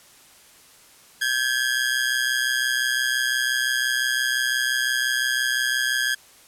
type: ring-modulated tone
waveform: sawtooth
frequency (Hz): 1636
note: G#6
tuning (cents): -26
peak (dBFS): -14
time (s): 1.21-6.15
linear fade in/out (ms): 10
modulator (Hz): 62.9
effects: white hiss -51 dBFS RMS until 6.47 s + low-pass 12000 Hz 12 dB/octave